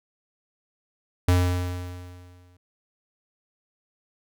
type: tone with exponential decay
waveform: square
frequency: 89.5 Hz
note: F2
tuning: 43 cents sharp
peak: -16 dBFS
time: 1.28-2.57 s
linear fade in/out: 5 ms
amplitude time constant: 280 ms
effects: none